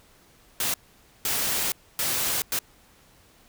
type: noise bursts at uneven times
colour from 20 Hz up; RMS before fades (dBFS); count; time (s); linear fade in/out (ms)
white; -26; 4; 0.6-0.74 / 1.25-1.72 / 1.99-2.42 / 2.52-2.59; 2
effects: pink hiss -57 dBFS RMS until 3.48 s